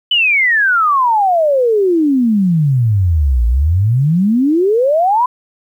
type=exponential two-way sweep; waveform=sine; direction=down then up; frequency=3031 to 55.9 to 1025 Hz; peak=-9 dBFS; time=0.11-5.26 s; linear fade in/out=5 ms; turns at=3.46 s; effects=8-bit